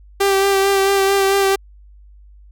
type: tone with vibrato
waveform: sawtooth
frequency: 392.2 Hz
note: G4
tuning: 1 cent sharp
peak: -9 dBFS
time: 0.2-1.56 s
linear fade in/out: 10 ms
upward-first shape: sine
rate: 4.5 Hz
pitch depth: 21 cents each way
effects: added 50 Hz sine -41 dBFS peak until 2.51 s